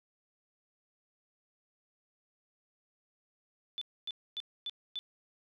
sine tone bursts, 3500 Hz, A7, 10 cents flat, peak -35 dBFS, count 5, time 3.78-4.99 s, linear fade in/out 0 ms, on 34 ms, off 260 ms, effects none

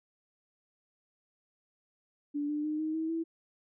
sine tone with pitch steps, 290.8 / 297.9 / 305.3 / 312.8 / 320.4 / 328.3 Hz, D4 / D4 / D#4 / D#4 / E4 / E4, -17 / +25 / -33 / +9 / -49 / -7 cents, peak -30 dBFS, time 2.34-3.24 s, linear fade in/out 20 ms, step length 150 ms, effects none

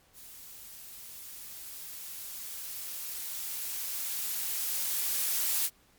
blue noise with level ramp, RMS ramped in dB -49 to -28 dBFS, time 0.13-5.7 s, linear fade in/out 50 ms, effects pink hiss -64 dBFS RMS until 5.98 s + MP3 96 kbps

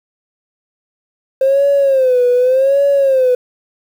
triangle tone with vibrato, 526 Hz, C5, 9 cents sharp, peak -5 dBFS, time 1.41-3.35 s, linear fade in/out 5 ms, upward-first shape sine, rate 0.86 Hz, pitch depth 120 cents each way, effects tanh soft clip ceiling -6 dBFS + 7-bit

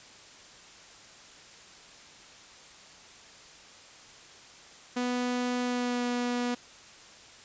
sawtooth tone with pitch glide, 246.9 to 243.8 Hz, B3 to B3, 0 to -22 cents, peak -24 dBFS, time 4.96-6.55 s, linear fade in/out 10 ms, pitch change -22 cents, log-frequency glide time 5.62-6.05 s, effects white hiss -51 dBFS RMS until 7.44 s + resampled to 16000 Hz

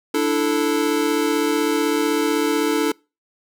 square chord, D suspended second, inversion none, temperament equal, 293.7 / 329.6 / 440 Hz, D4 / E4 / A4, 0 / 0 / 0 cents, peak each -22 / -24 / -22 dBFS, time 0.14-2.92 s, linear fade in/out 5 ms, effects noise-tail reverb RT60 0.3 s tail -26 dB re dry

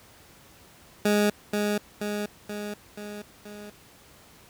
20% pulse tone with echo, 207.5 Hz, G#3, 1 cent flat, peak -15 dBFS, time 1.05-1.3 s, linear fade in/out 5 ms, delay 480 ms, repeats 5, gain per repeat -4 dB, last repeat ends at 3.7 s, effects pink hiss -53 dBFS RMS until 4.49 s + high-pass 60 Hz 12 dB/octave

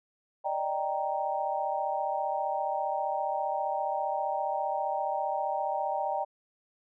sine chord, Eb major seventh, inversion third, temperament equal, 587.3 / 622.3 / 784 / 932.3 Hz, D5 / Eb5 / G5 / Bb5, 0 / 0 / 0 / 0 cents, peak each -35 / -36 / -31 / -34 dBFS, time 0.44-6.25 s, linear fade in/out 20 ms, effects none

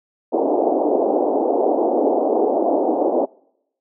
pink band-pass noise, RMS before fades -18 dBFS, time 0.32-3.26 s, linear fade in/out 20 ms, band 280 to 790 Hz, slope 48 dB/octave, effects noise-tail reverb RT60 0.8 s tail -26 dB re dry

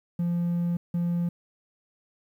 triangle tone bursts at uneven times, 172.8 Hz, F3, 18 cents flat, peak -21 dBFS, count 2, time 0.19-0.77 / 0.94-1.29 s, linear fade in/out 5 ms, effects tanh soft clip ceiling -17 dBFS + 10-bit

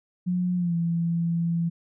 sine tone with pitch glide, 179.6 to 168.54 Hz, F3 to E3, +49 to +39 cents, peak -22 dBFS, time 0.26-1.7 s, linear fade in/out 20 ms, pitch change -110 cents, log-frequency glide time 0.56-0.75 s, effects none

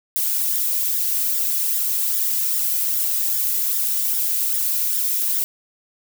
violet noise with flanger, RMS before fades -21 dBFS, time 0.16-5.44 s, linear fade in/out 0 ms, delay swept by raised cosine 0.56 to 2.06 ms, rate 2.5 Hz, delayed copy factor +0.6, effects none

